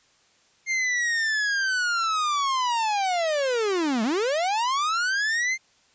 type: linear two-way sweep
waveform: 45% pulse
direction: down then up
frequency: 2123 to 209.1 to 2123 Hz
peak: -22 dBFS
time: 0.66-5.58 s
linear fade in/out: 50 ms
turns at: 4.03 s
effects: white hiss -61 dBFS RMS until 5.94 s + resampled to 16000 Hz